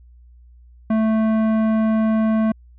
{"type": "tone with tanh clipping", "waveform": "sine", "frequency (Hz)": 220, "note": "A3", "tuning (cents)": 0, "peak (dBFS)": -17, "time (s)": [0.9, 2.52], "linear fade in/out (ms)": 5, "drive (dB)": 14, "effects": ["added 60 Hz sine -44 dBFS peak until 2.78 s"]}